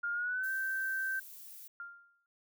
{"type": "tone with pitch glide", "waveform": "sine", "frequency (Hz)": [1411, 1556.6], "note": ["F6", "G6"], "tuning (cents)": [17, -13], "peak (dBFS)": -32, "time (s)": [0.03, 1.2], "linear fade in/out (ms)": 10, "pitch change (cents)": 170, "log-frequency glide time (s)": [0.13, 0.5]}
{"type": "noise", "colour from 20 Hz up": "violet", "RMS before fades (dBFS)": -50, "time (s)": [0.43, 1.68], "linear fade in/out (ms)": 10}
{"type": "tone with exponential decay", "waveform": "sine", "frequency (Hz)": 1396.9, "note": "F6", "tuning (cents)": 0, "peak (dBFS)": -39, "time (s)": [1.8, 2.26], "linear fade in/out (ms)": 1, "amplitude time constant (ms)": 100}
{"effects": []}